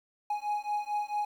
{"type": "beating tone pair", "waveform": "triangle", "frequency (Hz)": [830.6, 835.1], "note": ["G#5", "G#5"], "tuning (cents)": [0, 9], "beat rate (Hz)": 4.5, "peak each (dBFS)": -31, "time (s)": [0.3, 1.25], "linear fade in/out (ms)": 5, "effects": ["10-bit"]}